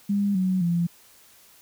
sine tone with pitch steps, 201.7 / 186.03 / 171.58 Hz, G3 / F#3 / F3, +50 / +10 / -30 cents, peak -20 dBFS, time 0.09-0.87 s, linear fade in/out 10 ms, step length 260 ms, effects white hiss -54 dBFS RMS until 1.61 s

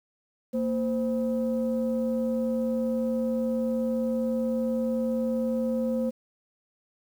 sine tone pair together, 230.8 / 520 Hz, A#3 / C5, -17 / -11 cents, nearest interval octave + major second, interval 1406 cents, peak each -25 / -27 dBFS, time 0.53-6.11 s, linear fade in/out 20 ms, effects tanh soft clip ceiling -19 dBFS + 9-bit

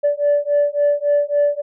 sine beating tone pair, 579 / 582.6 Hz, D5 / D5, -25 / -14 cents, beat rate 3.6 Hz, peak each -16 / -16 dBFS, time 0.03-1.62 s, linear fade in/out 20 ms, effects tanh soft clip ceiling -9 dBFS

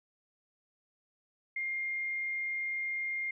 sine tone, 2118 Hz, C7, 21 cents sharp, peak -32 dBFS, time 1.56-3.31 s, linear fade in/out 5 ms, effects none

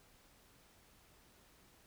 silence, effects pink hiss -66 dBFS RMS until 1.86 s

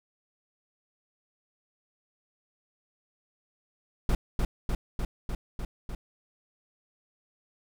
brown noise with echo, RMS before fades -23 dBFS, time 4.09-4.15 s, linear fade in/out 2 ms, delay 300 ms, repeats 6, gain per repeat -2 dB, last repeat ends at 5.95 s, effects none

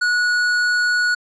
sine tone with hard clipping, 1462 Hz, F#6, 21 cents flat, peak -17 dBFS, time 0.01-1.15 s, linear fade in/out 10 ms, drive 11 dB, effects low-pass 8000 Hz 12 dB/octave

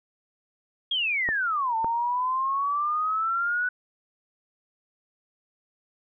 sine exponential two-way sweep, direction down then up, 3322 to 888 to 1492 Hz, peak -23 dBFS, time 0.91-3.69 s, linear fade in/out 5 ms, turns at 1.76 s
clicks, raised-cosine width 1 ms, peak -17 dBFS, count 2, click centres 1.289 / 1.845 s
effects none

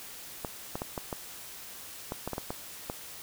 clicks, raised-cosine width 1 ms, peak -19 dBFS, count 11, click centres 0.448 / 0.755 / 0.819 / 0.978 / 1.128 / 2.121 / 2.276 / 2.333 / 2.381 / 2.505 / 2.899 s, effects white hiss -45 dBFS RMS until 3.22 s

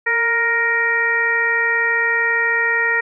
harmonic tone with a mistuned harmonic, 467.3 Hz, A#4, 4 cents sharp, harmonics 1 / 2 / 3 / 4 / 5, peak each -26 / -27 / -24 / -16 / -26 dBFS, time 0.06-3.01 s, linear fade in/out 10 ms, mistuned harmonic 1, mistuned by -31 cents, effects none

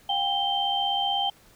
sine tone cluster, 723 / 799 / 3127 Hz, F#5 / G5 / G7, -40 / +33 / -5 cents, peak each -33 / -26 / -26 dBFS, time 0.09-1.3 s, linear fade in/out 5 ms, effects pink hiss -56 dBFS RMS until 1.55 s

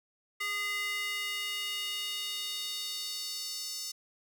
square tone with high-pass filter sweep, 409.8 Hz, G#4, 23 cents flat, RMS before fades -36 dBFS, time 0.4-3.92 s, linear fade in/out 10 ms, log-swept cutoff 1800 to 5400 Hz, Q 2.7, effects none

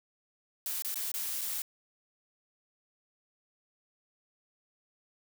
blue noise with dropouts, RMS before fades -35 dBFS, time 0.66-1.62 s, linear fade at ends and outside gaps 1 ms, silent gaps 0.822-0.847 / 0.943-0.957 / 1.117-1.14 / 1.412-1.415 s, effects none

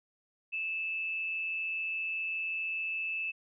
sine tone with amplitude modulation, 2626 Hz, E7, 7 cents flat, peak -30 dBFS, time 0.52-3.32 s, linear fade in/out 20 ms, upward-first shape sine, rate 175 Hz, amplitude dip 40%, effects none

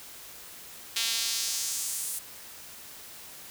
sawtooth tone with high-pass filter sweep, 228.3 Hz, A#3, 36 cents flat, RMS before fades -31 dBFS, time 0.96-2.19 s, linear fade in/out 5 ms, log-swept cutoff 3400 to 10000 Hz, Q 1.5, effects white hiss -46 dBFS RMS until 3.5 s

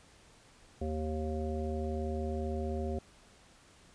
harmonic tone, 77.7 Hz, D#2, 2 cents flat, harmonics 1 / 3 / 5 / 7 / 9, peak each -35 / -39 / -39 / -42 / -44 dBFS, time 0.81-2.99 s, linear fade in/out 5 ms, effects pink hiss -60 dBFS RMS until 3.94 s + resampled to 22050 Hz

